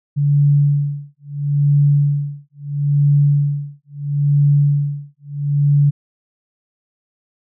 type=tone with tremolo; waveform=sine; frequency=143.8 Hz; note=D3; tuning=36 cents flat; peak=-9 dBFS; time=0.16-5.91 s; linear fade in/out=20 ms; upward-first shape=sine; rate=0.75 Hz; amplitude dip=100%; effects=none